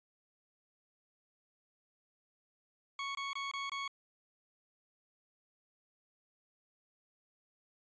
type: tone bursts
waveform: 20% pulse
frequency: 1108.7 Hz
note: C#6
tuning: in tune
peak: -32 dBFS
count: 5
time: 2.99-3.878 s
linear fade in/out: 2 ms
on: 160 ms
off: 22 ms
effects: resampled to 16000 Hz